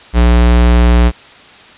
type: tone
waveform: square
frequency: 59.6 Hz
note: A#1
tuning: 39 cents sharp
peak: -6 dBFS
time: 0.13-1.12 s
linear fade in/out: 50 ms
effects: white hiss -38 dBFS RMS until 1.77 s + resampled to 8000 Hz